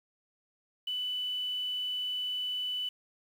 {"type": "tone with quantisation", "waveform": "sine", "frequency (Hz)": 2988, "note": "F#7", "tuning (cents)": 16, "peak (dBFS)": -31, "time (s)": [0.87, 2.89], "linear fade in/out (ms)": 5, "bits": 9, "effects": []}